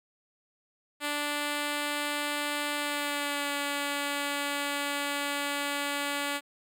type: tone with pitch glide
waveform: 5% pulse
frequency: 292.7 to 285.8 Hz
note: D4 to D4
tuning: -6 to -47 cents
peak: -18 dBFS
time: 1-6.41 s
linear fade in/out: 50 ms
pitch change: -41 cents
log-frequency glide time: 2.76-3.53 s
effects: none